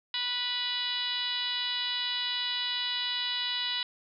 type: harmonic tone with a mistuned harmonic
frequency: 491.3 Hz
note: B4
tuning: 9 cents flat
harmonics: 2 / 3 / 4 / 5 / 6 / 7 / 8 / 9 / 10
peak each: -43 / -44 / -39 / -45 / -34 / -37 / -33 / -44 / -43 dBFS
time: 0.14-3.83 s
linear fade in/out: 2 ms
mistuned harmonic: 9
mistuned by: -35 cents
effects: none